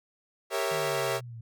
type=chord; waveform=sawtooth; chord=G diminished seventh; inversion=none; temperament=equal with one note detuned; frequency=397.2 / 466.2 / 554.4 / 659.3 Hz; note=G4 / Bb4 / Db5 / Fb5; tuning=+23 / 0 / 0 / 0 cents; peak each=-29 dBFS; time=0.5-1.21 s; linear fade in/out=50 ms
type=exponential sweep; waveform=sine; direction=down; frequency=158.9 to 112 Hz; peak=-39 dBFS; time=0.71-1.41 s; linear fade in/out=5 ms
effects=none